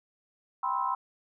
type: chord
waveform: sine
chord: C major seventh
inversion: second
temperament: just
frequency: 784.9 / 981.1 / 1046.5 / 1308.1 Hz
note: G5 / B5 / C6 / E6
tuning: +2 / -12 / 0 / -14 cents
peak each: -36 / -31 / -30 / -36 dBFS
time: 0.63-0.95 s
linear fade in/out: 5 ms
effects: none